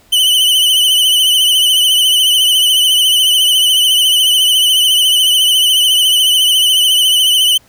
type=tone with vibrato; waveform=45% pulse; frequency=3015 Hz; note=F#7; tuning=32 cents sharp; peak=-8 dBFS; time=0.12-7.58 s; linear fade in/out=10 ms; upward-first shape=triangle; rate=14 Hz; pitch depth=65 cents each way; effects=pink hiss -49 dBFS RMS until 7.68 s